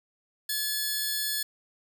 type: tone pair together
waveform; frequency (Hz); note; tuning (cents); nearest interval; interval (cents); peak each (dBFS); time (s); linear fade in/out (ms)
10% pulse; 1719 / 4336; A6 / C#8; -41 / -39; octave + major third; 1602; -23; 0.49-1.43; 5
effects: none